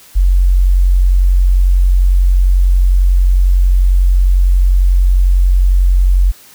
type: tone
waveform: sine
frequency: 45.55 Hz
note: F#1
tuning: 26 cents flat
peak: -6 dBFS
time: 0.15-6.32 s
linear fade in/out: 20 ms
effects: white hiss -41 dBFS RMS until 6.54 s